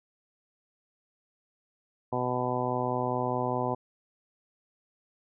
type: harmonic tone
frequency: 124.9 Hz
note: B2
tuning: 20 cents sharp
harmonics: 1 / 2 / 3 / 4 / 5 / 6 / 7 / 8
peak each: -35 / -35 / -35 / -35 / -35 / -35 / -35 / -35 dBFS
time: 2.12-3.75 s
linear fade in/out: 10 ms
effects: none